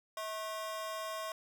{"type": "ring-modulated tone", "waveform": "40% pulse", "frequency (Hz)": 866, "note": "A5", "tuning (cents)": -28, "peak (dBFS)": -34, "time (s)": [0.17, 1.32], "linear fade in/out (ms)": 2, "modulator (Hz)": 221, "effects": []}